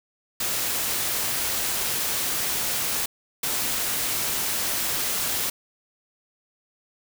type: noise bursts at uneven times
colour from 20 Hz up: white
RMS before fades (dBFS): -26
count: 2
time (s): 0.4-3.06 / 3.43-5.5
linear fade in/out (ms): 5
effects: none